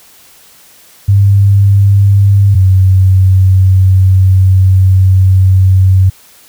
sine tone pair in turn, 99.6 / 94.34 Hz, G2 / F#2, +28 / +34 cents, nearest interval minor second, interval 94 cents, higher first, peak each -3 dBFS, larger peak neither, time 1.08-2.55 / 2.55-6.1 s, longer second, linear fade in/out 10 ms, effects white hiss -41 dBFS RMS until 6.48 s

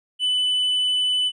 triangle tone, 2996 Hz, F#7, 21 cents sharp, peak -17 dBFS, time 0.19-1.32 s, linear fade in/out 50 ms, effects resampled to 22050 Hz

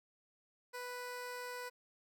15% pulse tone, 493.9 Hz, B4, in tune, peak -36 dBFS, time 0.73-1.7 s, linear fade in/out 20 ms, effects none

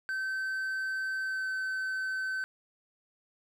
triangle tone with pitch glide, 1542 to 1531.3 Hz, G6 to G6, -29 to -41 cents, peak -29 dBFS, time 0.09-2.44 s, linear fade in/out 0 ms, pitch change -12 cents, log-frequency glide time 1.23-1.48 s, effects none

